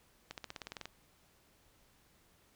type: accelerating click train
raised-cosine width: 0.2 ms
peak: -25 dBFS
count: 11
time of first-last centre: 0.31-0.856 s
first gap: 68 ms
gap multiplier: 0.95
effects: pink hiss -68 dBFS RMS until 2.55 s